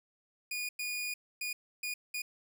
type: tone bursts at uneven times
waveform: sawtooth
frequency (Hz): 2450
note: D#7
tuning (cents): -27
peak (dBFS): -31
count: 5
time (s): 0.51-0.69 / 0.79-1.14 / 1.41-1.53 / 1.83-1.94 / 2.14-2.22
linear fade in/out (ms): 5
effects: none